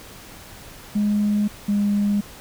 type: tone pair in turn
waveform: sine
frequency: 207.7 / 204.2 Hz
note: G#3 / G#3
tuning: 0 / -29 cents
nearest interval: unison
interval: 29 cents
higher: first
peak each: -16 dBFS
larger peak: neither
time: 0.95-1.48 / 1.68-2.21 s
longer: neither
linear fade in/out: 10 ms
effects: tanh soft clip ceiling -13 dBFS + pink hiss -42 dBFS RMS until 2.4 s